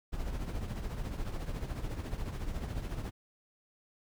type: noise with tremolo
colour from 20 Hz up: brown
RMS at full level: -34 dBFS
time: 0.12-3.11 s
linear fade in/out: 20 ms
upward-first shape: triangle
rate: 14 Hz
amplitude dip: 65%
effects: none